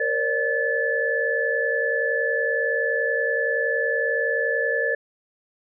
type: tone cluster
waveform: sine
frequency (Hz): 466.7 / 537 / 588 / 1733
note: A#4 / C5 / D5 / A6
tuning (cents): +2 / +45 / +2 / -27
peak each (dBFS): -26 / -28 / -29 / -23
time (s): 0-4.95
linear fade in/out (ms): 5
effects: none